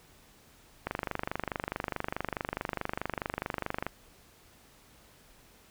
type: click train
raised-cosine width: 0.5 ms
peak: -16 dBFS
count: 75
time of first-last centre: 0.87-3.866 s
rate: 24.7 Hz
effects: pink hiss -59 dBFS RMS until 5.7 s